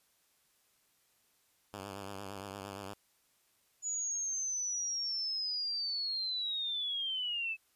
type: tone with vibrato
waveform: 5% pulse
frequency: 98.8 Hz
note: G2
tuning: 14 cents sharp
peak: -31 dBFS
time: 1.73-2.94 s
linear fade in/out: 10 ms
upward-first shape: triangle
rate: 8.7 Hz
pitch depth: 80 cents each way
type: linear sweep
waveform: sine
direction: down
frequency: 6920 to 2588 Hz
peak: -33 dBFS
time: 3.82-7.57 s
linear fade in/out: 50 ms
effects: white hiss -72 dBFS RMS until 7.75 s + resampled to 32000 Hz